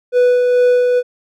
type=tone with tremolo; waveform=triangle; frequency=493.9 Hz; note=B4; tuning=in tune; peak=-6 dBFS; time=0.12-1.03 s; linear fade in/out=50 ms; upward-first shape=sine; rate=2.3 Hz; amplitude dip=30%; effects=none